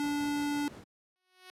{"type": "tone", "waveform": "square", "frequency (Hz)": 290.3, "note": "D4", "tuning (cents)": -20, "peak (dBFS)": -30, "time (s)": [0, 0.68], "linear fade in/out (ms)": 0}
{"type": "noise with tremolo", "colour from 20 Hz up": "brown", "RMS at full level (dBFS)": -39, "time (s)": [0.03, 0.84], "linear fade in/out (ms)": 5, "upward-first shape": "sine", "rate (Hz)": 5.9, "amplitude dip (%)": 40}
{"type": "tone with exponential growth", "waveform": "5% pulse", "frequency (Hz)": 368.9, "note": "F#4", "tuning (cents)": -5, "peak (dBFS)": -35, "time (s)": [1.16, 1.5], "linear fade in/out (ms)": 0, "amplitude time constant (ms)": 72}
{"effects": ["high-pass 150 Hz 12 dB/octave", "low-pass 12000 Hz 12 dB/octave"]}